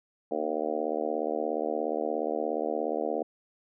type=harmonic tone with a mistuned harmonic; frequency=77 Hz; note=D#2; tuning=17 cents flat; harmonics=3 / 4 / 5 / 6 / 7 / 8 / 9 / 10; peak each=-40 / -36 / -37 / -33 / -34 / -37 / -35 / -40 dBFS; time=0.31-3.23 s; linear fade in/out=5 ms; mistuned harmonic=3; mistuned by=+22 cents; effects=none